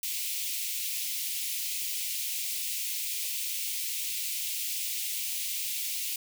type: high-pass noise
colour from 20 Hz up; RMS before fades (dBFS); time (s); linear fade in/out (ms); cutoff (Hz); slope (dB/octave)
white; -33; 0.03-6.16; 2; 2200; 48
effects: none